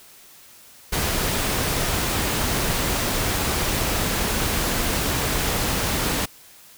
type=noise; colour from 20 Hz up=pink; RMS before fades=-23 dBFS; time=0.92-6.26 s; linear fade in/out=10 ms; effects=white hiss -48 dBFS RMS until 6.77 s